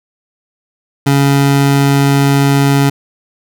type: tone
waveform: 25% pulse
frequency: 139.6 Hz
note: C#3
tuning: 13 cents sharp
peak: -4 dBFS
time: 1.06-2.9 s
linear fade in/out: 10 ms
effects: none

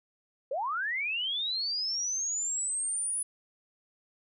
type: linear sweep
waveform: sine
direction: up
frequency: 492.8 to 9956 Hz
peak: -29 dBFS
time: 0.51-3.23 s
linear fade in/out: 5 ms
effects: none

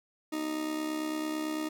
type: tone with amplitude modulation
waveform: 40% pulse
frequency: 310 Hz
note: D#4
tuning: 6 cents flat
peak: -28 dBFS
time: 0.32-1.69 s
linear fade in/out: 10 ms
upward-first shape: sine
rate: 69 Hz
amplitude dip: 55%
effects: none

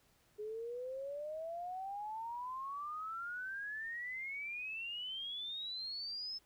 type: exponential sweep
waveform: sine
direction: up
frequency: 415.9 to 5274 Hz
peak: -40 dBFS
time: 0.38-6.39 s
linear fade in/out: 20 ms
effects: pink hiss -71 dBFS RMS until 6.45 s

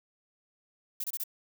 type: noise bursts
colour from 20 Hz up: violet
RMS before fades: -34 dBFS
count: 4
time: 1-1.238 s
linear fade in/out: 5 ms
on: 40 ms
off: 26 ms
effects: none

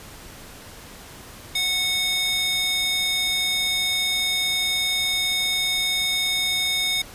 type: tone with high-pass filter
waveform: square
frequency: 735 Hz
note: F#5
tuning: 12 cents flat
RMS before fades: -23 dBFS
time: 1.55-7.02 s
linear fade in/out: 5 ms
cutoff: 3000 Hz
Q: 6.7
effects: pink hiss -42 dBFS RMS until 7.14 s + resampled to 32000 Hz

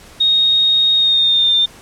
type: tone with pitch glide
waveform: sine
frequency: 3729 to 3604 Hz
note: A#7 to A7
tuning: 0 to +41 cents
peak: -10 dBFS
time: 0.2-1.66 s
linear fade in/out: 10 ms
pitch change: -59 cents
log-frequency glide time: 0.96-1.52 s
effects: pink hiss -41 dBFS RMS until 1.81 s + low-pass 11000 Hz 12 dB/octave

